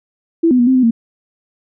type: tone with pitch steps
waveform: sine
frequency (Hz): 331.6 / 251.2 / 241 / 260.8 / 255.8 / 230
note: E4 / B3 / B3 / C4 / C4 / A#3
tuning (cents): +10 / +30 / -42 / -5 / -39 / -23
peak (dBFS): -8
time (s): 0.43-0.91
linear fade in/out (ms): 10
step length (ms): 80
effects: none